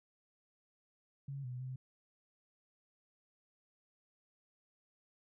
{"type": "tone with pitch steps", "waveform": "sine", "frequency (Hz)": [138.5, 124.9, 129.3], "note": ["C#3", "B2", "C3"], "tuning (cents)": [-1, 20, -20], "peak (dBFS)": -40, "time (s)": [1.28, 1.76], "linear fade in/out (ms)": 5, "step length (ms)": 160, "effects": []}